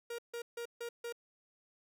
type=tone bursts; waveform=45% pulse; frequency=471.4 Hz; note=A#4; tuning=19 cents sharp; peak=-39 dBFS; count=5; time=0.1-1.125 s; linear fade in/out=5 ms; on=85 ms; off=150 ms; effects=none